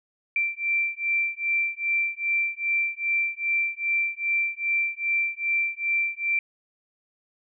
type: beating tone pair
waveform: sine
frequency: 2349 / 2351.5 Hz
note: D7 / D7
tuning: 0 / +2 cents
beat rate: 2.5 Hz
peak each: -26 dBFS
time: 0.36-6.39 s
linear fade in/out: 2 ms
effects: none